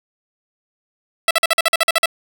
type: tone bursts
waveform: 10% pulse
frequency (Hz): 659.3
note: E5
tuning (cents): 0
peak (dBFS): -3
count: 11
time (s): 1.28-2.058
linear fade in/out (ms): 2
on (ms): 28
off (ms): 47
effects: none